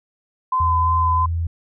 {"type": "tone with vibrato", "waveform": "sine", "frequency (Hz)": 1021, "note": "C6", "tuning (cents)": -43, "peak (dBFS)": -16, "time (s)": [0.52, 1.26], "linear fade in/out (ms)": 5, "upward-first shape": "sine", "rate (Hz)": 2.9, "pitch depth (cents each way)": 16}
{"type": "tone with pitch glide", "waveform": "sine", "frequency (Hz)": [81.9, 83.57], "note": ["E2", "E2"], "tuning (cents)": [-11, 24], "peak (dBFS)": -19, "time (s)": [0.6, 1.47], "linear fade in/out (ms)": 5, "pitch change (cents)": 35, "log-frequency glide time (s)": [1.2, 1.29]}
{"effects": []}